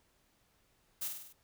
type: noise with echo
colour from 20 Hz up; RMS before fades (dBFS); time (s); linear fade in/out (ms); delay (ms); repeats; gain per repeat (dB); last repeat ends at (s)
blue; -37; 1.01-1.08; 10; 50; 5; -4; 1.33
effects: pink hiss -72 dBFS RMS until 1.43 s